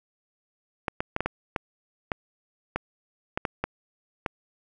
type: clicks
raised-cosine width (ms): 0.5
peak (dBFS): -11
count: 12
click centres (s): 0.882 / 1.005 / 1.164 / 1.206 / 1.26 / 1.562 / 2.118 / 2.76 / 3.375 / 3.452 / 3.64 / 4.262
effects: none